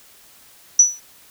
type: tone with exponential decay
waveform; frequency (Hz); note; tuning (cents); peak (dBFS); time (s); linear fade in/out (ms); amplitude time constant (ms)
sine; 5920; F#8; 0; -4; 0.79-1; 5; 45
effects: white hiss -49 dBFS RMS until 1.3 s

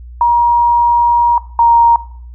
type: tone pair in turn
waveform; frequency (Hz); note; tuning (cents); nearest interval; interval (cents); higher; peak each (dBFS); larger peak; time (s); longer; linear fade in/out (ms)
sine; 950 / 935.8; A#5 / A#5; +33 / +6; unison; 27; first; -6 / -5; second; 0.21-1.38 / 1.59-1.96; first; 2
effects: noise-tail reverb RT60 0.6 s tail -18 dB re dry + added 60 Hz sine -29 dBFS peak until 2.34 s

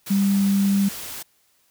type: tone in noise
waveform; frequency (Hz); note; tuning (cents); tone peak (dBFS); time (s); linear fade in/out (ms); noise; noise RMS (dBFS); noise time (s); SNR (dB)
sine; 197.9; G3; +17; -16; 0.1-0.89; 10; white; -34; 0.06-1.23; +15
effects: white hiss -63 dBFS RMS until 1.7 s

